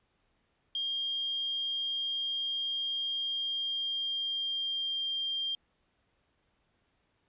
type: tone with pitch glide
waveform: sine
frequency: 3216 to 3190 Hz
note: G7 to G7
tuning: +44 to +30 cents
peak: -30 dBFS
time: 0.75-5.55 s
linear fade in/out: 2 ms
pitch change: -14 cents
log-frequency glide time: 3.11-5.05 s
effects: pink hiss -74 dBFS RMS until 7.28 s + resampled to 8000 Hz